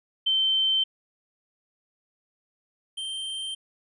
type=tone pair in turn; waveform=sine / square; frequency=3100 / 3138 Hz; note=G7 / G7; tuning=-20 / +1 cents; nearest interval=unison; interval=21 cents; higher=second; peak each=-20 / -31 dBFS; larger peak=first; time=0.26-0.84 / 2.97-3.55 s; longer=neither; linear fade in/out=10 ms; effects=resampled to 24000 Hz